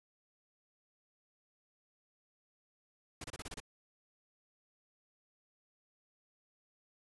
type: noise bursts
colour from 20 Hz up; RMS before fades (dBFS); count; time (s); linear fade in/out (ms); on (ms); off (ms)
pink; -44; 7; 3.21-3.602; 5; 32; 28
effects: resampled to 24000 Hz